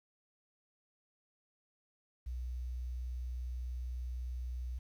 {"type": "tone", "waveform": "sine", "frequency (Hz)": 61.74, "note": "B1", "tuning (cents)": 0, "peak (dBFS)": -36, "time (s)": [2.26, 4.79], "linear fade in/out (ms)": 10, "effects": ["tanh soft clip ceiling -32 dBFS", "11-bit"]}